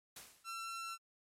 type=noise with exponential decay; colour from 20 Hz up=white; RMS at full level=-47 dBFS; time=0.16-0.61 s; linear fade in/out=5 ms; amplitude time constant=96 ms
type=tone; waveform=sawtooth; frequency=1349 Hz; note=E6; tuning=40 cents sharp; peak=-38 dBFS; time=0.44-0.98 s; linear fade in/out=50 ms
effects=low-pass 12000 Hz 12 dB/octave + MP3 64 kbps